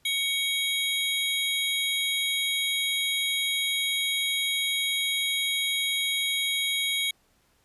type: tone cluster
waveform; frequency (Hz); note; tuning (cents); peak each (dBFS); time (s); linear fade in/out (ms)
square; 2238 / 3273 / 3803; C#7 / G#7 / A#7; +16 / -26 / +34; -30; 0.05-7.11; 5
effects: pink hiss -66 dBFS RMS until 7.64 s + resampled to 32000 Hz